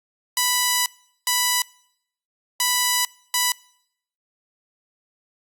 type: tone bursts at uneven times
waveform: 5% pulse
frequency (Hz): 987.8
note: B5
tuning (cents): 0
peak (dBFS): -6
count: 4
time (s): 0.37-0.86 / 1.27-1.62 / 2.6-3.05 / 3.34-3.52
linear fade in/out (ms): 2
effects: noise-tail reverb RT60 0.7 s tail -24 dB re dry + Opus 48 kbps